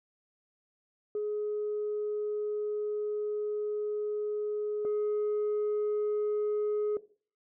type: tone pair in turn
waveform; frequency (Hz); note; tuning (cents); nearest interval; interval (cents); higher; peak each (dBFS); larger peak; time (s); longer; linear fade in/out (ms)
sine; 420 / 420; G#4 / G#4; +19 / +19; unison; 0; neither; -28 / -24; second; 1.15-4.85 / 4.85-6.97; first; 2
effects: noise-tail reverb RT60 0.4 s tail -17 dB re dry + tanh soft clip ceiling -26 dBFS